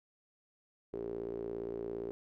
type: tone with band-pass filter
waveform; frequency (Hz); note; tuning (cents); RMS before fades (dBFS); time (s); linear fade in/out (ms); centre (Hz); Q
sawtooth; 57.4; A#1; -26; -40; 0.93-2.11; 0; 400; 7.3
effects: none